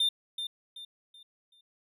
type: tone with echo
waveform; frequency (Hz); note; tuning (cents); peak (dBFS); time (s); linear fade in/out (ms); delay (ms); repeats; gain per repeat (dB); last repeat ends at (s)
triangle; 3602; A7; +40; -22; 0-0.09; 5; 380; 4; -9; 1.61
effects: none